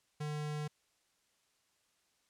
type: tone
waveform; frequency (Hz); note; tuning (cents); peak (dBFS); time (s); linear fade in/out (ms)
square; 150; D3; +37; -37; 0.2-0.68; 10
effects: white hiss -75 dBFS RMS until 2.29 s + low-pass 9000 Hz 12 dB/octave